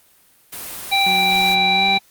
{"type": "noise", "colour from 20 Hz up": "white", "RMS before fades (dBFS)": -31, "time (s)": [0.52, 1.55], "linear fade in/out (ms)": 10}
{"type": "harmonic tone", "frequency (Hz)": 784, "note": "G5", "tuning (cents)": 0, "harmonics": [1, 3, 5], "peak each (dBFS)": [-18, -18, -18], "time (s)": [0.91, 1.99], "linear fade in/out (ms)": 20}
{"type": "tone with pitch glide", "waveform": "30% pulse", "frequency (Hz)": [185, 193.64], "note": ["F#3", "G3"], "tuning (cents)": [0, -21], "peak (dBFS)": -23, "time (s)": [1.06, 1.98], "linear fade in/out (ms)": 5, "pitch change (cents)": 79, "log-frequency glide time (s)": [1.73, 1.86]}
{"effects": ["white hiss -54 dBFS RMS until 2.1 s", "Opus 32 kbps"]}